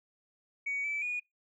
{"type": "tone with pitch steps", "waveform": "sine", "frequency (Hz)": [2250, 2312, 2454], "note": ["C#7", "D7", "D#7"], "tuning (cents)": [25, -28, -25], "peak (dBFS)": -30, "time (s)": [0.66, 1.2], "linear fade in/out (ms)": 10, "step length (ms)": 180, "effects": ["noise-tail reverb RT60 0.2 s tail -26 dB re dry", "tanh soft clip ceiling -27 dBFS"]}